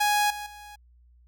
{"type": "tone with level steps", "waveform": "sawtooth", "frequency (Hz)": 830.6, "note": "G#5", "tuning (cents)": 0, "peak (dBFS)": [-17, -30, -39], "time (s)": [0, 0.76], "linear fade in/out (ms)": 10, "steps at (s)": [0.3, 0.46], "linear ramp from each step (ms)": 5, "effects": ["added 60 Hz sine -54 dBFS peak until 1.27 s"]}